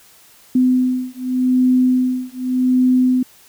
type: beating tone pair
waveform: sine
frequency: 253.6 / 254.45 Hz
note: B3 / C4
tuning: +46 / -48 cents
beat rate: 0.85 Hz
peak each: -16 dBFS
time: 0.55-3.23 s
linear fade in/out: 5 ms
effects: white hiss -48 dBFS RMS until 3.48 s